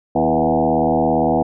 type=tone with frequency modulation; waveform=sine; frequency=490.1 Hz; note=B4; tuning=13 cents flat; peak=-13 dBFS; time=0.15-1.43 s; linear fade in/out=10 ms; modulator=77.6 Hz; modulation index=4.1; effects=none